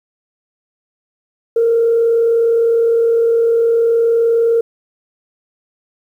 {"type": "tone with frequency modulation", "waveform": "sine", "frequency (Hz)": 461.6, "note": "A#4", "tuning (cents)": -17, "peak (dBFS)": -9, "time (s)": [1.56, 4.61], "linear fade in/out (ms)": 5, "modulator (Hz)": 39.6, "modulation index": 0.24, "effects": ["tanh soft clip ceiling -5 dBFS", "8-bit"]}